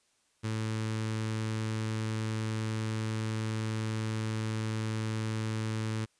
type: tone with notch filter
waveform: sawtooth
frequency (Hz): 109.9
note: A2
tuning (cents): -2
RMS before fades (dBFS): -33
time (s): 0.43-6.06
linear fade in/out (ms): 20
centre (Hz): 690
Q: 1.6
effects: white hiss -71 dBFS RMS until 6.19 s + resampled to 22050 Hz